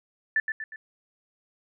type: tone with echo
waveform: sine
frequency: 1760 Hz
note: A6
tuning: in tune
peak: -20 dBFS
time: 0.36-0.4 s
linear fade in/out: 2 ms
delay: 120 ms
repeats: 3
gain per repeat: -6 dB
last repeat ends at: 0.76 s
effects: none